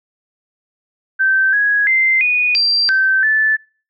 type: tone with pitch steps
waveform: sine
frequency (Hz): 1552 / 1663 / 2081 / 2469 / 4716 / 1549 / 1748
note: G6 / G#6 / C7 / D#7 / D8 / G6 / A6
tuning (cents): -18 / +2 / -10 / -14 / +6 / -21 / -12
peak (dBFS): -11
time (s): 1.19-3.57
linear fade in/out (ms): 20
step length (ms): 340
effects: noise-tail reverb RT60 0.4 s tail -23 dB re dry